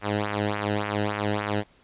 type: tone with flanger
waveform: sawtooth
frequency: 103.83 Hz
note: G#2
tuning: in tune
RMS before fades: -27 dBFS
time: 0.01-1.64 s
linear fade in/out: 50 ms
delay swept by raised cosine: 0.24 to 0.9 ms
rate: 3.5 Hz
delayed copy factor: -0.85
effects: pink hiss -59 dBFS RMS until 1.83 s + resampled to 8000 Hz